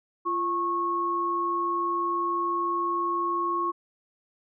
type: tone pair together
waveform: sine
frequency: 344.7 / 1096.5 Hz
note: F4 / C#6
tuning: -23 / -19 cents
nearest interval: octave + minor sixth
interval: 2004 cents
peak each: -31 / -25 dBFS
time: 0.25-3.72 s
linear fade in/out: 20 ms
effects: none